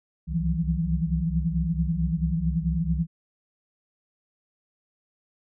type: tone cluster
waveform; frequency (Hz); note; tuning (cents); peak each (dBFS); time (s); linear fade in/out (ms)
sine; 63.3 / 67.8 / 161.2 / 170.3 / 182; B1 / C#2 / E3 / F3 / F#3; +43 / -38 / -38 / -43 / -28; -30 / -32 / -26 / -28 / -33; 0.27-3.07; 50
effects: none